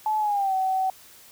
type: tone with pitch glide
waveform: sine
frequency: 861 to 758.3 Hz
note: A5 to F#5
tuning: -38 to +42 cents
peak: -21 dBFS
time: 0.06-0.9 s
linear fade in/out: 2 ms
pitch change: -220 cents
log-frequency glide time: 0.19-0.54 s
effects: white hiss -50 dBFS RMS until 1.31 s